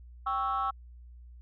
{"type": "chord", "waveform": "sine", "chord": "C# diminished", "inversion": "second", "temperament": "equal", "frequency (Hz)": [784, 1108.7, 1318.5], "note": ["G5", "C#6", "E6"], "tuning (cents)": [0, 0, 0], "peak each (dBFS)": [-32, -31, -30], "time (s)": [0.26, 0.71], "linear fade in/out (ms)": 10, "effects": ["tanh soft clip ceiling -22 dBFS", "added 60 Hz sine -47 dBFS peak until 1.41 s"]}